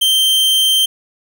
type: tone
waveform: 45% pulse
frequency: 3136 Hz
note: G7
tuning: in tune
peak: -10 dBFS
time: 0.01-0.86 s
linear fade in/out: 10 ms
effects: none